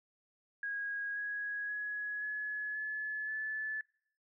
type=tone with pitch steps; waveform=sine; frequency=1644 / 1662.1 / 1680.5 / 1699 / 1717.8 / 1736.7 Hz; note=G#6 / G#6 / G#6 / G#6 / A6 / A6; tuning=-18 / +1 / +20 / +39 / -42 / -23 cents; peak=-35 dBFS; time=0.63-3.81 s; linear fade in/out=2 ms; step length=530 ms; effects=noise-tail reverb RT60 0.7 s tail -24 dB re dry